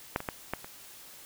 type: clicks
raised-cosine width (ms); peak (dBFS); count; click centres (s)
0.5; -12 / -22 / -16 / -15 / -27; 5; 0.161 / 0.204 / 0.288 / 0.536 / 0.645
effects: white hiss -50 dBFS RMS until 1.25 s